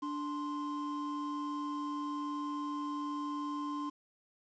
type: tone pair together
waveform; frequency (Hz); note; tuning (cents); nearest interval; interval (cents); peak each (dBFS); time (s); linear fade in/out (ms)
triangle; 292.9 / 1046.5; D4 / C6; -5 / 0; octave + minor seventh; 2205; -35 / -37; 0.02-3.9; 10
effects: resampled to 16000 Hz + 10-bit